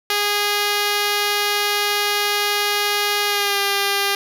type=tone with pitch glide; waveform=5% pulse; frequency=411.6 to 399.9 Hz; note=G#4 to G4; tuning=-16 to +35 cents; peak=-6 dBFS; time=0.1-4.15 s; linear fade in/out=2 ms; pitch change=-49 cents; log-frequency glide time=3.27-3.59 s; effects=none